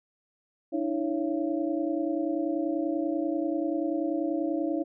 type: tone cluster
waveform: sine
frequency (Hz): 295.9 / 326.2 / 556 / 677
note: D4 / E4 / C#5 / E5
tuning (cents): +13 / -18 / +5 / +46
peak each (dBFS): -30 / -29 / -34 / -37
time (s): 0.72-4.84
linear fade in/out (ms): 20
effects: none